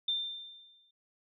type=tone with exponential decay; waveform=sine; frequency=3586 Hz; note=A7; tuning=32 cents sharp; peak=-27 dBFS; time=0.08-0.91 s; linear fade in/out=5 ms; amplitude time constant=180 ms; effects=none

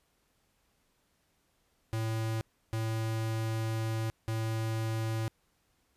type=tone bursts at uneven times; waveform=square; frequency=111.7 Hz; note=A2; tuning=27 cents sharp; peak=-31 dBFS; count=3; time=1.93-2.41 / 2.73-4.1 / 4.28-5.28 s; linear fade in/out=0 ms; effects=pink hiss -73 dBFS RMS until 5.96 s + resampled to 32000 Hz

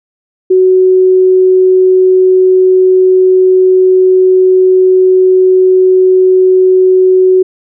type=tone; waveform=sine; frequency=372.2 Hz; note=F#4; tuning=10 cents sharp; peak=-3 dBFS; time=0.5-7.43 s; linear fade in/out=10 ms; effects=none

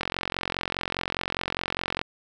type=click train; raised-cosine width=0.3 ms; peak=-10 dBFS; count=91; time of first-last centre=0.01-2.014 s; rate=44.9 Hz; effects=none

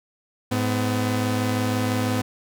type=tone pair together; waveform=sawtooth; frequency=106.1 / 252.3 Hz; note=G#2 / B3; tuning=+38 / +37 cents; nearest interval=octave + minor third; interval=1499 cents; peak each=-20 dBFS; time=0.51-2.22 s; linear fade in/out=10 ms; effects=none

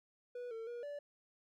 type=tone with pitch steps; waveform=triangle; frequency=489.5 / 451.2 / 478.1 / 579 Hz; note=B4 / A4 / A#4 / D5; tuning=-15 / +44 / +44 / -25 cents; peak=-40 dBFS; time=0.35-0.99 s; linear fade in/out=5 ms; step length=160 ms; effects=none

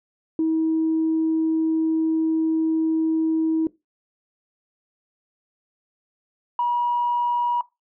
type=tone pair in turn; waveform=sine; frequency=320.5 / 962.7 Hz; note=E4 / B5; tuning=-49 / -45 cents; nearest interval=octave + perfect fifth; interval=1904 cents; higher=second; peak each=-17 / -18 dBFS; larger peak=first; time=0.39-3.67 / 6.59-7.61 s; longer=first; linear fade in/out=2 ms; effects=noise-tail reverb RT60 0.2 s tail -19 dB re dry + tanh soft clip ceiling -14 dBFS

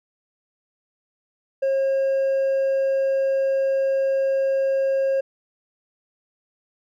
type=tone with hard clipping; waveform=sine; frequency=540 Hz; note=C#5; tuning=45 cents flat; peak=-19 dBFS; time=1.62-5.21 s; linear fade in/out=10 ms; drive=2 dB; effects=none

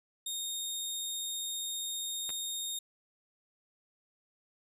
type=tone; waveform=20% pulse; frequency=3695 Hz; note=A#7; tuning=16 cents flat; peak=-29 dBFS; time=0.26-2.79 s; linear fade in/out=5 ms
type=clicks; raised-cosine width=0.3 ms; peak=-28 / -32 dBFS; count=2; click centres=2.293 / 2.303 s
effects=none

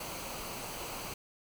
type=noise with comb filter; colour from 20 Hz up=pink; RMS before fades=-41 dBFS; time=0-1.14 s; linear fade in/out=5 ms; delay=0.56 ms; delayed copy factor=-0.5; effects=none

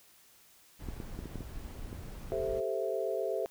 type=noise; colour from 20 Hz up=brown; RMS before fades=-43 dBFS; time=0.79-2.61 s; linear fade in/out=20 ms
type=clicks; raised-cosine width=3 ms; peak=-27 dBFS; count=7; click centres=0.887 / 1.002 / 1.19 / 1.257 / 1.357 / 1.407 / 1.929 s
type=chord; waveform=sine; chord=A minor seventh; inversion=third; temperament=equal; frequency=392 / 440 / 523.3 / 659.3 Hz; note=G4 / A4 / C5 / E5; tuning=0 / 0 / 0 / 0 cents; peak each=-36 dBFS; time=2.32-3.46 s; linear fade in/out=0 ms
effects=white hiss -61 dBFS RMS until 3.5 s

